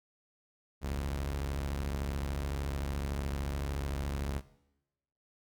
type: tone pair together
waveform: sawtooth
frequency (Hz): 41.77 / 69.9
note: E1 / C#2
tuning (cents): +24 / +15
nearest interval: major sixth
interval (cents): 891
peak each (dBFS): -36 / -30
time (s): 0.81-4.42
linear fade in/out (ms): 50
effects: noise-tail reverb RT60 0.9 s tail -18 dB re dry